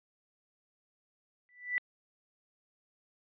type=tone with exponential growth; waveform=sine; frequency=1975.5 Hz; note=B6; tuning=in tune; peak=-25 dBFS; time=1.49-1.78 s; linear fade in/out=0 ms; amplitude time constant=61 ms; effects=resampled to 8000 Hz